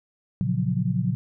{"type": "chord", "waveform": "sine", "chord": "Gb major seventh", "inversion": "first", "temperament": "equal", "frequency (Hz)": [116.54, 138.59, 174.61, 185], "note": ["Bb2", "Db3", "F3", "Gb3"], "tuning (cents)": [0, 0, 0, 0], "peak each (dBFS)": -27, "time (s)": [0.41, 1.15], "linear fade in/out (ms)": 0, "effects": []}